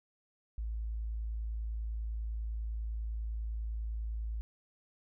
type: tone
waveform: sine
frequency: 55 Hz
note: A1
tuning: in tune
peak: -34 dBFS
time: 0.58-4.41 s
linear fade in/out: 0 ms
effects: none